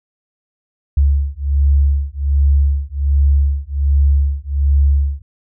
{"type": "beating tone pair", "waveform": "sine", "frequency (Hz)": [69.7, 71], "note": ["C#2", "C#2"], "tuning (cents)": [10, 42], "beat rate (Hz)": 1.3, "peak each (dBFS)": -14, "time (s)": [0.97, 5.22], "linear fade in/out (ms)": 5, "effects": []}